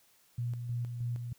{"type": "tone with tremolo", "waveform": "sine", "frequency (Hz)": 120, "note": "B2", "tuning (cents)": -49, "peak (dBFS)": -31, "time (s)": [0.38, 1.33], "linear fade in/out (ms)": 5, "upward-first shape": "square", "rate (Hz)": 3.2, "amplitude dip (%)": 45, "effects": ["white hiss -66 dBFS RMS until 1.38 s"]}